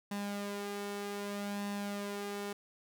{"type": "tone with flanger", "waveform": "sawtooth", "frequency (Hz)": 202.8, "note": "G#3", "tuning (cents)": -41, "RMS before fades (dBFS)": -39, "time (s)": [0.11, 2.53], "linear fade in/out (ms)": 5, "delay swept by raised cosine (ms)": [1.1, 2.7], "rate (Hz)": 0.64, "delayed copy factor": 0.5, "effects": []}